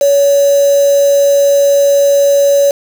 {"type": "tone with quantisation", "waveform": "sine", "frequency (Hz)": 564, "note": "C#5", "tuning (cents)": 30, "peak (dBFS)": -6, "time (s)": [0.01, 2.71], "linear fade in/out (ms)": 2, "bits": 3, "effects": []}